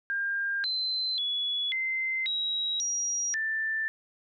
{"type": "tone with pitch steps", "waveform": "sine", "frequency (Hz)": [1603, 4073, 3395, 2074, 3846, 5730, 1772], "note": ["G6", "C8", "G#7", "C7", "B7", "F8", "A6"], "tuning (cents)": [38, -47, 37, -16, -47, 44, 12], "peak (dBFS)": -27, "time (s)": [0.1, 3.88], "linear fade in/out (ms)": 0, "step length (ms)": 540, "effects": []}